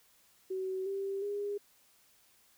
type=tone with pitch steps; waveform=sine; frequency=377.3 / 392.2 / 407.7 Hz; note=F#4 / G4 / G#4; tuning=+34 / +1 / -32 cents; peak=-33 dBFS; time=0.5-1.58 s; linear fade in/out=10 ms; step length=360 ms; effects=white hiss -66 dBFS RMS until 2.57 s